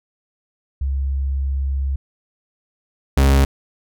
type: tone pair in turn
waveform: sine / 40% pulse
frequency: 68 / 68.25 Hz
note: C#2 / C#2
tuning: -33 / -26 cents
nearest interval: unison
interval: 7 cents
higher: second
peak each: -18 / -10 dBFS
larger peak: second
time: 0.81-1.96 / 3.17-3.45 s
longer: first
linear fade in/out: 5 ms
effects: none